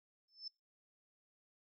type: tone with exponential growth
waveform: sine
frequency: 5274 Hz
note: E8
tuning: in tune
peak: -40 dBFS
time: 0.28-0.48 s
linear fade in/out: 5 ms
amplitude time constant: 43 ms
effects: noise-tail reverb RT60 0.3 s tail -25 dB re dry